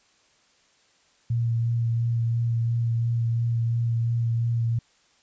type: tone with vibrato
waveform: sine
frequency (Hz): 116.54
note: A#2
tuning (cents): 0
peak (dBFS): -21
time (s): 1.3-4.79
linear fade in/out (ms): 5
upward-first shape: sine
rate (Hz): 2.9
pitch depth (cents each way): 15
effects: white hiss -62 dBFS RMS until 5.22 s + resampled to 16000 Hz